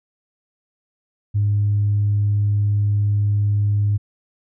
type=tone; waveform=sine; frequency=102.9 Hz; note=G#2; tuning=16 cents flat; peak=-14 dBFS; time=1.34-3.98 s; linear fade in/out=20 ms; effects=tanh soft clip ceiling -11 dBFS